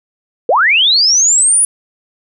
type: linear sweep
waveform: sine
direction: up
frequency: 421.9 to 9956 Hz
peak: -7 dBFS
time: 0.49-1.65 s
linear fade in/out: 2 ms
effects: none